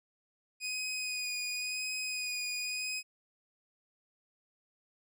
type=tone with vibrato; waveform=20% pulse; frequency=2489 Hz; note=D#7; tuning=in tune; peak=-29 dBFS; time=0.6-3.03 s; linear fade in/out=50 ms; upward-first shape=sine; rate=0.93 Hz; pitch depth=21 cents each way; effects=none